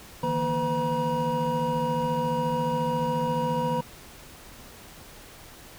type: tone cluster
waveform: triangle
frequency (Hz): 150.4 / 164.7 / 236.1 / 505 / 956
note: D3 / E3 / A#3 / B4 / A#5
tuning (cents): +42 / -1 / +22 / +39 / +43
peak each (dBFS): -31 / -31 / -30 / -27 / -26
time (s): 0.23-3.81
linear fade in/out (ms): 5
effects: pink hiss -47 dBFS RMS until 5.78 s